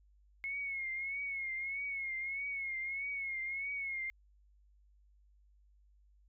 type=tone with vibrato; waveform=sine; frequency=2175 Hz; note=C#7; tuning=33 cents flat; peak=-36 dBFS; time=0.44-4.1 s; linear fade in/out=0 ms; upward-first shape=triangle; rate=1.6 Hz; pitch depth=74 cents each way; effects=added 50 Hz sine -63 dBFS peak until 6.28 s